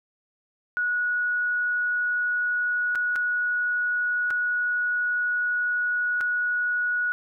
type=tone with dropouts; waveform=sine; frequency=1461 Hz; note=F#6; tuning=22 cents flat; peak=-22 dBFS; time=0.77-7.12 s; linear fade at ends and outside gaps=0 ms; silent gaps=2.951-2.956 / 3.157-3.161 / 4.305-4.309 / 6.207-6.211 s; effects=none